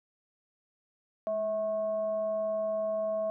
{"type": "tone with frequency modulation", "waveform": "sine", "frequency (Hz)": 648, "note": "E5", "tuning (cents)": -30, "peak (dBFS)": -28, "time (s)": [1.27, 3.3], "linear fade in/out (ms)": 0, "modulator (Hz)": 439, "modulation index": 0.3, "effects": []}